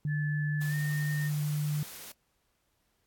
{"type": "tone", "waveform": "sine", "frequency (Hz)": 149.1, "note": "D3", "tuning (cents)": 27, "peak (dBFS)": -28, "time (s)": [0.05, 1.83], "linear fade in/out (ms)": 2}
{"type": "tone with pitch glide", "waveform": "sine", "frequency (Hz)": [1735, 1831.8], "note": ["A6", "A#6"], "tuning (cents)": [-25, -31], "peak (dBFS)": -37, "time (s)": [0.07, 1.31], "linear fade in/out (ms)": 50, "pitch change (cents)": 94, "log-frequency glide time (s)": [0.68, 0.75]}
{"type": "noise", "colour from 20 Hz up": "white", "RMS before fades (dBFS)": -45, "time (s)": [0.61, 2.12], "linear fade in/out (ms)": 5}
{"effects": ["pink hiss -75 dBFS RMS until 3.06 s", "AAC 64 kbps"]}